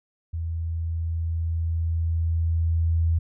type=tone with level ramp; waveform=sine; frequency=82.5 Hz; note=E2; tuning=2 cents sharp; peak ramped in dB=-26 to -18 dBFS; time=0.33-3.19 s; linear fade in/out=10 ms; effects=none